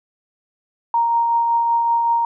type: tone with tremolo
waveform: sine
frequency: 932.3 Hz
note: A#5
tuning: in tune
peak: -13 dBFS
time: 0.94-2.25 s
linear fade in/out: 2 ms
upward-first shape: triangle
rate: 5.3 Hz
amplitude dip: 30%
effects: none